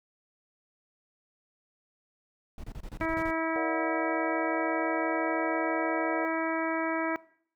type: noise bursts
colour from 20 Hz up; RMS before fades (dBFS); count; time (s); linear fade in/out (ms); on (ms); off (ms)
brown; -39; 9; 2.58-3.309; 2; 57; 27
type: harmonic tone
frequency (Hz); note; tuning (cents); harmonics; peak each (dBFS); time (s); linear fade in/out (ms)
324.3; E4; -28; 1 / 2 / 3 / 4 / 5 / 6 / 7; -31 / -34 / -36 / -37 / -38 / -39 / -39; 3.01-7.16; 0
type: chord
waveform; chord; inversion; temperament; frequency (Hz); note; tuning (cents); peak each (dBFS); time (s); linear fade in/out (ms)
sine; Bb augmented; none; just; 466.2 / 582.7 / 728.4; Bb4 / D5 / F#5; 0 / -14 / -27; -37; 3.56-6.25; 0
effects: noise-tail reverb RT60 0.6 s tail -21 dB re dry